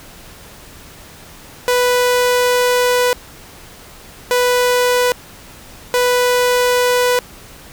sawtooth tone bursts at uneven times, 493.9 Hz, B4, in tune, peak -8 dBFS, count 3, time 1.68-3.13 / 4.31-5.12 / 5.94-7.19 s, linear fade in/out 0 ms, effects pink hiss -39 dBFS RMS until 7.72 s

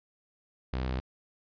sawtooth tone, 64 Hz, C2, 38 cents flat, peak -26 dBFS, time 0.73-1 s, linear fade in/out 0 ms, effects resampled to 11025 Hz

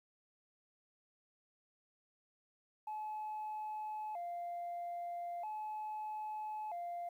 sine tone with vibrato, 772 Hz, G5, 27 cents flat, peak -38 dBFS, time 2.87-7.09 s, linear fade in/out 5 ms, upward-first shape square, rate 0.39 Hz, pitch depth 180 cents each way, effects tanh soft clip ceiling -37 dBFS + 12-bit

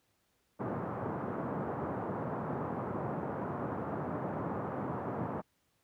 pink band-pass noise, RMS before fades -37 dBFS, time 0.59-5.42 s, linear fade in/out 20 ms, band 110 to 1200 Hz, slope 24 dB/octave, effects pink hiss -75 dBFS RMS until 5.83 s + high-pass 60 Hz 12 dB/octave

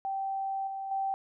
sine tone with level steps, 778 Hz, G5, 13 cents flat, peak -30 / -34 / -28 dBFS, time 0.05-1.14 s, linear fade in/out 0 ms, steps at 0.67 / 0.91 s, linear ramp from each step 5 ms, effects none

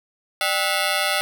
10% pulse ring-modulated tone, 690 Hz, F5, 21 cents flat, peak -8 dBFS, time 0.41-1.21 s, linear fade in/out 0 ms, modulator 91 Hz, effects none

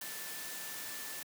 sine tone in noise, 1760 Hz, A6, in tune, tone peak -50 dBFS, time 0.01-1.23 s, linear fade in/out 5 ms, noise white, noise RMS -43 dBFS, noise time 0.01-1.23 s, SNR -10 dB, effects high-pass 150 Hz 12 dB/octave

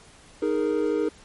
triangle chord, D# suspended fourth, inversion none, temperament just, 311.1 / 414.8 / 466.7 Hz, D#4 / G#4 / A#4, 0 / -2 / +2 cents, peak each -24 dBFS, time 0.42-1.09 s, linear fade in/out 5 ms, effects pink hiss -51 dBFS RMS until 1.24 s + MP3 48 kbps

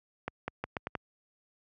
accelerating click train, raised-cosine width 0.5 ms, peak -18 dBFS, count 6, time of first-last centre 0.28-0.952 s, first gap 200 ms, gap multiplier 0.8, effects high-pass 60 Hz 12 dB/octave

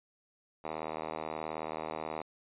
5% pulse tone with band-pass filter, 78.7 Hz, D#2, 20 cents sharp, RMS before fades -39 dBFS, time 0.64-2.22 s, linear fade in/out 5 ms, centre 830 Hz, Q 0.69, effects resampled to 8000 Hz

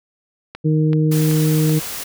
click train, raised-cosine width 0.3 ms, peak -15 dBFS, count 4, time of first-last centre 0.55-1.695 s, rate 2.62 Hz
harmonic tone, 155.2 Hz, D#3, 4 cents flat, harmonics 1 / 2 / 3, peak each -14 / -20 / -24 dBFS, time 0.64-1.8 s, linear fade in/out 20 ms
white noise, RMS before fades -28 dBFS, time 1.11-2.04 s, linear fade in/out 10 ms
effects none

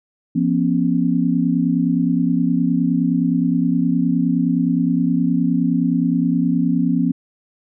sine tone cluster, 172.7 / 242.4 / 272 Hz, F3 / B3 / C#4, -19 / -32 / -33 cents, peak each -19 dBFS, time 0.35-7.12 s, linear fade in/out 10 ms, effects none

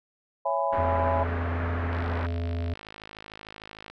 sine chord, C# minor seventh, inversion none, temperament just, 554.4 / 665.2 / 831.5 / 997.9 Hz, C#5 / E5 / G#5 / B5, 0 / +16 / +2 / +18 cents, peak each -29 dBFS, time 0.45-1.24 s, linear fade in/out 10 ms
white low-pass noise, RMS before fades -35 dBFS, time 0.72-2.27 s, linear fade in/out 10 ms, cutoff 1700 Hz, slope 24 dB/octave
harmonic tone, 85 Hz, F2, 46 cents flat, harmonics 1 / 3 / 5 / 7 / 8, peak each -27 / -37 / -41 / -44 / -45 dBFS, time 0.78-2.74 s, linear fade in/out 5 ms
click train, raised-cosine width 0.3 ms, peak -25 dBFS, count 106, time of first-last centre 1.93-3.9 s, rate 53.3 Hz
effects none

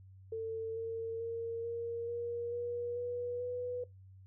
sine tone with pitch steps, 447.7 / 453.9 / 460.3 / 466.7 / 473.2 / 479.8 / 486.5 / 493.3 Hz, A4 / A#4 / A#4 / A#4 / A#4 / A#4 / B4 / B4, +30 / -46 / -22 / +2 / +26 / +50 / -26 / -2 cents, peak -35 dBFS, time 0.32-3.84 s, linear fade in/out 5 ms, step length 440 ms, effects noise-tail reverb RT60 0.2 s tail -21 dB re dry + added 95 Hz sine -53 dBFS peak until 4.26 s

